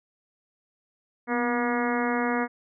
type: harmonic tone with a mistuned harmonic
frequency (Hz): 240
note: B3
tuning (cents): -49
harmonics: 1 / 2 / 3 / 4 / 5 / 6 / 7 / 8 / 9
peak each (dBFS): -27 / -30 / -32 / -33 / -34 / -35 / -35 / -36 / -37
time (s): 1.27-2.48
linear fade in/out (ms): 50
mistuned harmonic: 1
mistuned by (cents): +47
effects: none